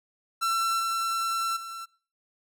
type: tone with level steps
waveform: 45% pulse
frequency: 1345 Hz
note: E6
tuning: 34 cents sharp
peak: -24 / -26 / -36 dBFS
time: 0.41-1.86 s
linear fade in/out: 20 ms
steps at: 0.79 / 1.56 s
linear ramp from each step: 10 ms
effects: noise-tail reverb RT60 0.5 s tail -26 dB re dry